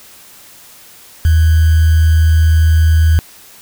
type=tone with sample-and-hold; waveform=sine; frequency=80 Hz; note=D#2; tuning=49 cents sharp; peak=-6 dBFS; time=1.25-3.19 s; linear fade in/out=0 ms; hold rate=1575 Hz; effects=white hiss -40 dBFS RMS until 3.61 s